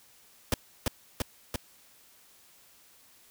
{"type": "noise with echo", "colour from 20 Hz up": "pink", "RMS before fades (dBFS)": -25, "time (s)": [0.52, 0.54], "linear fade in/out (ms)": 2, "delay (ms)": 340, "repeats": 3, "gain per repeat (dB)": -2, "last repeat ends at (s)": 1.56, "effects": ["white hiss -59 dBFS RMS until 3.3 s"]}